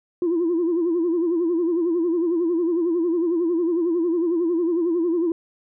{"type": "tone with vibrato", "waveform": "sine", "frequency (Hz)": 340, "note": "F4", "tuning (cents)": -46, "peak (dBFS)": -17, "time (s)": [0.22, 5.32], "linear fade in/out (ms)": 2, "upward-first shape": "sine", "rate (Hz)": 11, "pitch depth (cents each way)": 96, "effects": ["tanh soft clip ceiling -15 dBFS"]}